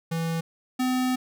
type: tone pair in turn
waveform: square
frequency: 164.81 / 254.7 Hz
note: E3 / C4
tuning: 0 / -46 cents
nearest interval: minor sixth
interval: 754 cents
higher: second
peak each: -26 / -23 dBFS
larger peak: second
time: 0.11-0.41 / 0.79-1.16 s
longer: second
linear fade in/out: 10 ms
effects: none